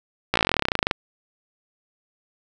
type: slowing click train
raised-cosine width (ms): 0.3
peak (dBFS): -3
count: 22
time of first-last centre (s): 0.34-0.912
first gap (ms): 16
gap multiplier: 1.05
effects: 7-bit